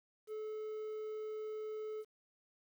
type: tone with quantisation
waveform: triangle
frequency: 431.5 Hz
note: A4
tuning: 34 cents flat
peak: -38 dBFS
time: 0.27-2.05 s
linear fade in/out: 50 ms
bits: 11
effects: none